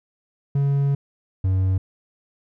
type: tone pair in turn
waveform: triangle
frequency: 140 / 94.22 Hz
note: C#3 / F#2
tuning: +18 / +32 cents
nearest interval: perfect fifth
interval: 686 cents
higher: first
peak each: -15 dBFS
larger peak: neither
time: 0.55-0.95 / 1.44-1.78 s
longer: first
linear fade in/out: 5 ms
effects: none